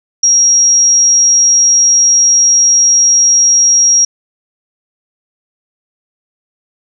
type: tone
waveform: sine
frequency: 5640 Hz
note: F8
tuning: 16 cents sharp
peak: -5 dBFS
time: 0.23-4.05 s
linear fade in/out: 5 ms
effects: none